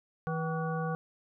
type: harmonic tone with a mistuned harmonic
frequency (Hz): 162.2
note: E3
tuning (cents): -28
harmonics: 1 / 3 / 5 / 7 / 9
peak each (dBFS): -32 / -37 / -39 / -40 / -42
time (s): 0.27-0.95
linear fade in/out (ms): 0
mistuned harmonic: 5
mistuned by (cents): -100
effects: none